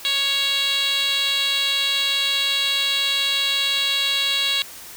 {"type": "tone with band-pass filter", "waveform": "10% pulse", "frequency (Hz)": 554.4, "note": "C#5", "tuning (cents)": 0, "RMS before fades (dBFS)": -21, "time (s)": [0.05, 4.62], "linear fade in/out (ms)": 0, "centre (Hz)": 3900, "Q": 3.8, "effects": ["white hiss -39 dBFS RMS until 4.96 s"]}